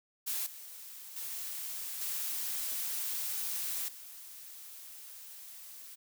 blue noise with level steps, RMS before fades -35 / -48 / -40 / -36 / -49 dBFS, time 0.26-5.96 s, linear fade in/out 20 ms, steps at 0.46 / 1.16 / 2.01 / 3.88 s, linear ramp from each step 5 ms, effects none

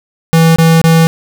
square tone bursts, 163.7 Hz, E3, 12 cents flat, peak -5 dBFS, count 3, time 0.33-1.07 s, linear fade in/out 0 ms, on 230 ms, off 25 ms, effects none

